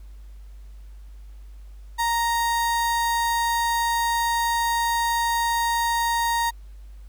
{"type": "tone", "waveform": "35% pulse", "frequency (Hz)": 932.3, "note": "A#5", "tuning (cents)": 0, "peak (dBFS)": -19, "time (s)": [1.98, 6.51], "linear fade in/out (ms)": 20, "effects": ["added 50 Hz sine -39 dBFS peak until 7.08 s", "pink hiss -62 dBFS RMS until 7.08 s"]}